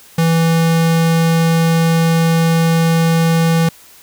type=tone; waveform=square; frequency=164.81 Hz; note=E3; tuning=in tune; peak=-11 dBFS; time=0.18-3.69 s; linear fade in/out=5 ms; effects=white hiss -43 dBFS RMS until 4.02 s